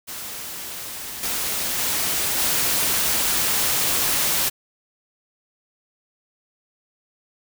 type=noise with level steps; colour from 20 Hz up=white; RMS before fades=-33 / -25 / -23 / -21 dBFS; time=0.07-4.5 s; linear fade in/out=20 ms; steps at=1.23 / 1.78 / 2.38 s; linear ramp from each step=5 ms; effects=none